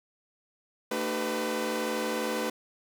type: tone cluster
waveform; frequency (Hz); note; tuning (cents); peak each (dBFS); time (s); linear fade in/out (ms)
sawtooth; 224.3 / 303.9 / 386.5 / 501; A3 / D#4 / G4 / B4; +34 / -41 / -24 / +25; -31 / -32 / -32 / -28; 0.91-2.5; 5
effects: none